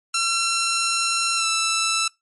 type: tone with pitch glide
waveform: 10% pulse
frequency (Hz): 1355 to 1324.8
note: E6 to E6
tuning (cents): +47 to +8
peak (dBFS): -11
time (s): 0.14-2.08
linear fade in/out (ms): 5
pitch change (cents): -39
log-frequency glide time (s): 1.36-1.46
effects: noise-tail reverb RT60 0.2 s tail -25 dB re dry + MP3 48 kbps